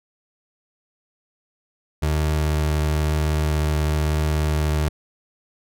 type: tone with vibrato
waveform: 30% pulse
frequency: 76.3 Hz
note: D#2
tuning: 33 cents flat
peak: -16 dBFS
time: 2.02-4.89 s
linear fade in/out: 10 ms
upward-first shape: sine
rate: 1 Hz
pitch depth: 8 cents each way
effects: none